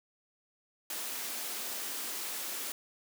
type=high-pass noise; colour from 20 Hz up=white; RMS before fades=-38 dBFS; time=0.9-2.72 s; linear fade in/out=2 ms; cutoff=210 Hz; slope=48 dB/octave; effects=none